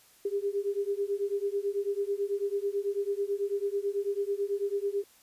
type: beating tone pair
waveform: sine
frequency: 397.2 / 406.3 Hz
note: G4 / G#4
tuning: +23 / -38 cents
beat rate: 9.1 Hz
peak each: -31 dBFS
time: 0.25-5.04 s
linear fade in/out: 5 ms
effects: white hiss -60 dBFS RMS until 5.22 s + resampled to 32000 Hz